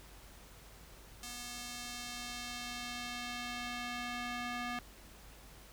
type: tone with band-pass filter sweep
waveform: square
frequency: 242.7 Hz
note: B3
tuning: 30 cents flat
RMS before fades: -42 dBFS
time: 1.23-4.79 s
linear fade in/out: 2 ms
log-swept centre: 7400 to 1800 Hz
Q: 0.77
effects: added 50 Hz sine -57 dBFS peak until 5.72 s + pink hiss -57 dBFS RMS until 5.72 s